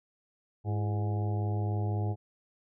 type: harmonic tone with a mistuned harmonic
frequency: 103.83 Hz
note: G#2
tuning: in tune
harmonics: 1 / 2 / 3 / 4 / 5 / 6 / 7 / 8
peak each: -28 / -42 / -41 / -42 / -49 / -48 / -43 / -46 dBFS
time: 0.64-2.16 s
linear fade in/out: 50 ms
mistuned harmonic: 3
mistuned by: +96 cents
effects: none